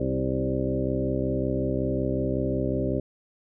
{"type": "harmonic tone with a mistuned harmonic", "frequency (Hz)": 65.41, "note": "C2", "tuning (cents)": 0, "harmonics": [1, 2, 3, 4, 5, 6, 8, 9], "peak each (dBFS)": [-33, -30, -35, -30, -33, -31, -33, -33], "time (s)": [0, 3], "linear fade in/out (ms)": 5, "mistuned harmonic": 5, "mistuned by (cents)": -18, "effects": []}